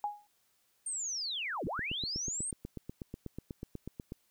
sine tone with exponential decay, 828 Hz, G#5, 5 cents flat, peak -28 dBFS, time 0.04-0.27 s, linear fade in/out 1 ms, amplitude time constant 49 ms
sine linear two-way sweep, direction down then up, 8870 to 126 to 8870 Hz, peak -34 dBFS, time 0.86-2.51 s, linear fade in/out 5 ms, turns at 1.65 s
click train, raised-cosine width 3 ms, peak -27 dBFS, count 21, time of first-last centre 1.67-4.121 s, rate 8.16 Hz
effects white hiss -73 dBFS RMS until 4.3 s

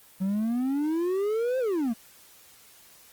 triangle exponential two-way sweep, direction up then down, 185.1 to 529 to 214.9 Hz, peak -22 dBFS, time 0.2-1.94 s, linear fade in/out 20 ms, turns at 1.59 s, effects white hiss -54 dBFS RMS until 3.12 s + Opus 24 kbps

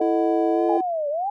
sine chord, D# diminished, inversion second, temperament equal, 440 / 622.3 / 740 Hz, A4 / D#5 / F#5, 0 / 0 / 0 cents, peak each -24 / -25 / -25 dBFS, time 0-0.78 s, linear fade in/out 5 ms
triangle tone with pitch glide, 331.6 to 339.9 Hz, E4 to F4, +10 to -47 cents, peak -19 dBFS, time 0.01-0.81 s, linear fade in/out 5 ms, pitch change +43 cents, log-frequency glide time 0.53-0.62 s
sine linear two-way sweep, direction down then up, 830.6 to 564 to 830.6 Hz, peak -22 dBFS, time 0.69-1.3 s, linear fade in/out 5 ms, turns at 1.09 s
effects none

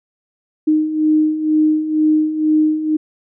sine beating tone pair, 307.3 / 309.4 Hz, D#4 / D#4, -21 / -10 cents, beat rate 2.1 Hz, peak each -19 / -13 dBFS, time 0.67-2.97 s, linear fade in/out 10 ms, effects none

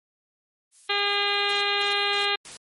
violet noise, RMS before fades -47 dBFS, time 0.71-2.32 s, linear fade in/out 50 ms
harmonic tone, 405.5 Hz, G#4, 41 cents flat, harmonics 1 / 2 / 3 / 4 / 5 / 6 / 7 / 8 / 9 / 10, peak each -31 / -31 / -31 / -31 / -31 / -31 / -31 / -31 / -31 / -31 dBFS, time 0.89-2.36 s, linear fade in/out 10 ms
white noise bursts, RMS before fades -41 dBFS, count 4, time 1.49-2.57 s, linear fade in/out 2 ms, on 120 ms, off 200 ms
effects MP3 48 kbps

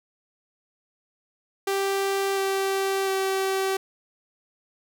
sawtooth tone with pitch steps, 392 / 388.4 / 384.8 Hz, G4 / G4 / G4, 0 / -16 / -32 cents, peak -19 dBFS, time 1.67-3.77 s, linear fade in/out 5 ms, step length 700 ms, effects none

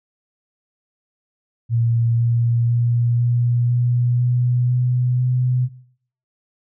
sine tone with pitch steps, 116.54 / 117.83 / 119.13 / 120.44 / 121.77 / 123.11 / 124.47 / 125.85 Hz, A#2 / A#2 / A#2 / B2 / B2 / B2 / B2 / B2, 0 / +19 / +38 / -43 / -24 / -5 / +14 / +33 cents, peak -15 dBFS, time 1.69-5.69 s, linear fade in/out 50 ms, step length 500 ms, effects noise-tail reverb RT60 0.6 s tail -18 dB re dry

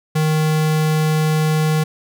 square tone, 155.56 Hz, D#3, in tune, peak -15 dBFS, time 0.15-1.84 s, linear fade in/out 10 ms, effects none

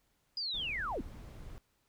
sine linear sweep, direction down, 4978 to 185 Hz, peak -34 dBFS, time 0.37-1.01 s, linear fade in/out 2 ms
brown noise, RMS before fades -47 dBFS, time 0.54-1.58 s, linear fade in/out 0 ms
effects pink hiss -75 dBFS RMS until 1.88 s

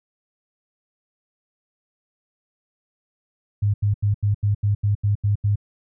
sine tone bursts, 102.7 Hz, G#2, 19 cents flat, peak -16 dBFS, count 10, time 3.62-5.558 s, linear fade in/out 10 ms, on 120 ms, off 82 ms, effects none

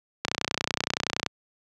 click train, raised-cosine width 0.2 ms, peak -6 dBFS, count 32, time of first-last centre 0.25-1.263 s, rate 30.6 Hz, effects high-pass 100 Hz 12 dB/octave

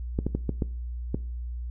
clicks, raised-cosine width 3 ms, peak -13 dBFS, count 6, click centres 0.189 / 0.266 / 0.35 / 0.493 / 0.622 / 1.145 s, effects noise-tail reverb RT60 0.4 s tail -20 dB re dry + added 60 Hz sine -31 dBFS peak until 1.7 s

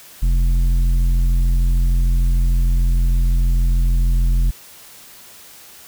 triangle tone with tanh clipping, 43.3 Hz, F1, 14 cents flat, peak -14 dBFS, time 0.22-4.51 s, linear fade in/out 10 ms, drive 13 dB, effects white hiss -42 dBFS RMS until 5.87 s

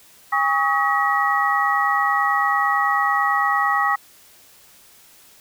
sine tone cluster, 812 / 1120 / 1269 / 1916 Hz, G#5 / C#6 / D#6 / A#6, -39 / +18 / +34 / +47 cents, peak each -22 dBFS, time 0.32-3.96 s, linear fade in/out 10 ms, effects white hiss -50 dBFS RMS until 5.4 s

